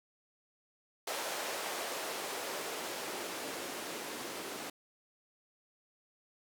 blue noise with band-pass filter sweep, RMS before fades -40 dBFS, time 1.07-4.7 s, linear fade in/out 5 ms, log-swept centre 560 to 300 Hz, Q 1.3, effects none

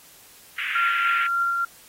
pink band-pass noise, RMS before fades -28 dBFS, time 0.58-1.27 s, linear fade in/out 5 ms, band 1500 to 2800 Hz, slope 48 dB/octave
sine tone with tremolo, 1381 Hz, F6, 20 cents flat, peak -19 dBFS, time 0.75-1.65 s, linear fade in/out 5 ms, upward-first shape triangle, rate 3.4 Hz, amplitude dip 30%
effects white hiss -50 dBFS RMS until 1.88 s + AAC 48 kbps

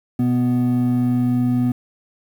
triangle tone pair together, 123.5 / 247.2 Hz, B2 / B3, 0 / +2 cents, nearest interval octave, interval 1202 cents, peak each -18 / -14 dBFS, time 0.19-1.72 s, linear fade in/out 5 ms, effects tanh soft clip ceiling -8 dBFS + 8-bit

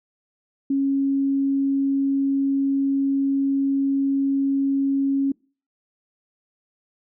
sine tone, 274.6 Hz, C#4, 16 cents flat, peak -18 dBFS, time 0.7-5.32 s, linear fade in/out 5 ms, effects noise-tail reverb RT60 0.4 s tail -26 dB re dry

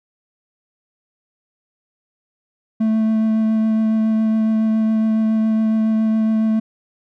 triangle tone with vibrato, 220 Hz, A3, in tune, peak -12 dBFS, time 2.8-6.6 s, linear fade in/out 10 ms, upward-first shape triangle, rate 7.2 Hz, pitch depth 12 cents each way, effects none

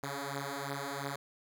5% pulse beating tone pair, 138.59 / 141.49 Hz, C#3 / C#3, 0 / +36 cents, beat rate 2.9 Hz, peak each -28 dBFS, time 0.03-1.16 s, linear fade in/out 5 ms, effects none

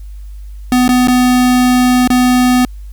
square tone with dropouts, 250 Hz, B3, 21 cents sharp, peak -8 dBFS, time 0.72-2.65 s, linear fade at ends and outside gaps 1 ms, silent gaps 0.879-0.89 / 1.073-1.082 / 2.075-2.102 s, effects added 50 Hz sine -26 dBFS peak until 2.92 s + white hiss -53 dBFS RMS until 2.92 s

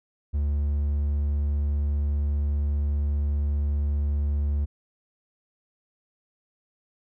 triangle tone, 72.5 Hz, D2, 22 cents flat, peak -20 dBFS, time 0.33-4.66 s, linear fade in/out 20 ms, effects none

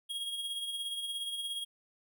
square tone with tremolo, 3278 Hz, G#7, 23 cents flat, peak -34 dBFS, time 0.09-1.65 s, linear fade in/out 20 ms, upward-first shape sine, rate 17 Hz, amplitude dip 45%, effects none

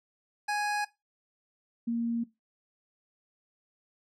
25% pulse / sine tone pair in turn, 830.6 / 233.1 Hz, G#5 / A#3, 0 / 0 cents, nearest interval octave + minor seventh, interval 2200 cents, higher first, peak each -24 / -27 dBFS, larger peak first, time 0.48-0.85 / 1.87-2.24 s, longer neither, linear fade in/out 10 ms, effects noise-tail reverb RT60 0.2 s tail -18 dB re dry + low-pass 8000 Hz 12 dB/octave

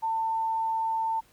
sine tone, 896 Hz, A5, 31 cents sharp, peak -25 dBFS, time 0.02-1.21 s, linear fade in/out 20 ms, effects pink hiss -61 dBFS RMS until 1.32 s

